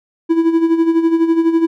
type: tone with tremolo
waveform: triangle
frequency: 329.6 Hz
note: E4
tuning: in tune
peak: -6 dBFS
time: 0.29-1.67 s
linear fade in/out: 20 ms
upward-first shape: sine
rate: 12 Hz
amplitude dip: 65%
effects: none